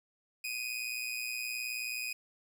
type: tone with amplitude modulation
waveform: sawtooth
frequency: 2492 Hz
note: D#7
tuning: 2 cents sharp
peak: -29 dBFS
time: 0.44-2.13 s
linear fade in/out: 5 ms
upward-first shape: sine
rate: 119 Hz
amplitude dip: 65%
effects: none